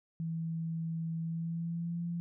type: tone with pitch glide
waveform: sine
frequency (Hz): 163.8 to 171.25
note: E3 to F3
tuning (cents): -11 to -34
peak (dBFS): -33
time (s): 0.2-2.2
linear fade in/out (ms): 0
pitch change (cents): +77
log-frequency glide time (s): 1.21-2.04
effects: none